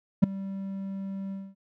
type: tone with ADSR envelope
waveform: triangle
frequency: 194.5 Hz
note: G3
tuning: 13 cents flat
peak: -9 dBFS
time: 0.22-1.55 s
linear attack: 17 ms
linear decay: 7 ms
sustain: -21 dB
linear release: 230 ms
effects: none